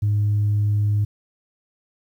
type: tone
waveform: sine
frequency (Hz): 103.83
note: G#2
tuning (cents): 0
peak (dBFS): -15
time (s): 0.02-1.05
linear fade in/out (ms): 10
effects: tanh soft clip ceiling -14 dBFS + 9-bit